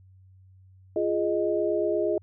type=tone cluster; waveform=sine; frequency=345.7 / 414.2 / 621 Hz; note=F4 / G#4 / D#5; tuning=-18 / -5 / -3 cents; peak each=-27 dBFS; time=0.96-2.18 s; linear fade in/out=2 ms; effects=added 94 Hz sine -51 dBFS peak until 2.22 s